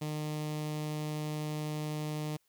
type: tone with notch filter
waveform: sawtooth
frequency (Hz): 152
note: D#3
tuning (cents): -40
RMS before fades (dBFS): -36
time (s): 0.01-2.37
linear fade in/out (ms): 10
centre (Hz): 1500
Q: 1.7
effects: white hiss -74 dBFS RMS until 2.48 s